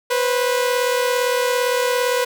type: tone pair together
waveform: sawtooth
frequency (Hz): 492 / 529.6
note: B4 / C5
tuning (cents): -7 / +21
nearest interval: minor second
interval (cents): 128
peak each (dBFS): -14 / -20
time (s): 0.1-2.25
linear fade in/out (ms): 10
effects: none